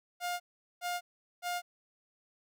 sawtooth tone bursts, 708 Hz, F5, 23 cents sharp, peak -29 dBFS, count 3, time 0.2-1.62 s, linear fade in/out 50 ms, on 200 ms, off 410 ms, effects none

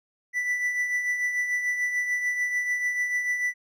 triangle tone with tremolo, 1975.5 Hz, B6, in tune, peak -20 dBFS, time 0.33-3.54 s, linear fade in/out 50 ms, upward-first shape triangle, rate 6.8 Hz, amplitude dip 55%, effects none

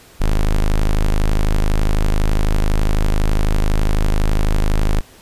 45% pulse tone, 26 Hz, G#0, 3 cents sharp, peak -12 dBFS, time 0.2-5.01 s, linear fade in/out 10 ms, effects pink hiss -45 dBFS RMS until 5.21 s + resampled to 32000 Hz

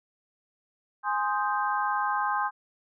sine chord, Ab major seventh, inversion none, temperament equal, 830.6 / 1046.5 / 1244.5 / 1568 Hz, Ab5 / C6 / Eb6 / G6, 0 / 0 / 0 / 0 cents, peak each -29 / -29 / -32 / -32 dBFS, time 1.03-2.51 s, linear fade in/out 50 ms, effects none

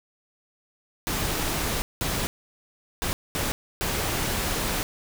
pink noise bursts at uneven times, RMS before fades -27 dBFS, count 5, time 1.07-1.82 / 2.01-2.27 / 3.02-3.13 / 3.35-3.52 / 3.81-4.83 s, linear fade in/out 0 ms, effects none

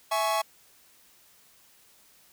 45% pulse chord, C# minor, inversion first, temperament equal with one note detuned, 659.3 / 842.7 / 1108.7 Hz, E5 / G#5 / C#6, 0 / +25 / 0 cents, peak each -29 dBFS, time 0.11-0.42 s, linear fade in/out 10 ms, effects white hiss -59 dBFS RMS until 2.32 s

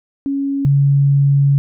sine tone pair in turn, 277.2 / 140.21 Hz, C#4 / C#3, 0 / +20 cents, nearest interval octave, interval 1180 cents, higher first, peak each -16 / -9 dBFS, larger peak second, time 0.26-0.65 / 0.65-1.58 s, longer second, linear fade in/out 0 ms, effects none

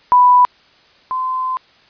sine tone pair in turn, 990 / 1028.9 Hz, B5 / C6, +4 / -29 cents, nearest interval minor second, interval 67 cents, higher second, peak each -6 / -17 dBFS, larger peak first, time 0.12-0.45 / 1.11-1.57 s, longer second, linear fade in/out 0 ms, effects white hiss -50 dBFS RMS until 1.89 s + resampled to 11025 Hz

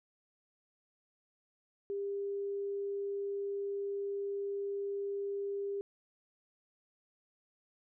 sine tone, 400 Hz, G4, 35 cents sharp, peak -34 dBFS, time 1.9-5.81 s, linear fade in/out 0 ms, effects none

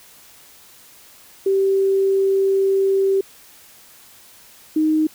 sine tone pair in turn, 388.6 / 311.4 Hz, G4 / D#4, -15 / +2 cents, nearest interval major third, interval 383 cents, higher first, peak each -14 dBFS, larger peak neither, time 1.46-3.21 / 4.76-5.07 s, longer first, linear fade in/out 5 ms, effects white hiss -47 dBFS RMS until 5.14 s

